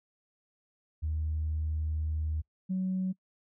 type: tone pair in turn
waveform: sine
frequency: 77.78 / 186.82 Hz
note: D#2 / F#3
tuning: 0 / +17 cents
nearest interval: octave + minor third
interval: 1517 cents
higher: second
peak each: -28 / -27 dBFS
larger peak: second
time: 1.02-2.42 / 2.69-3.13 s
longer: first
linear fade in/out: 20 ms
effects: noise-tail reverb RT60 0.1 s tail -26 dB re dry + tanh soft clip ceiling -24 dBFS